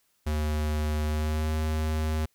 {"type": "tone with pitch glide", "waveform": "square", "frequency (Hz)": [76, 78], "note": ["D#2", "D#2"], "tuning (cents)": [-40, 5], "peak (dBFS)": -26, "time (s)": [0.26, 2.26], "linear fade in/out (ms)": 10, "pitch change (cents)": 45, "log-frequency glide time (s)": [1.05, 1.52], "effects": ["white hiss -70 dBFS RMS until 2.34 s"]}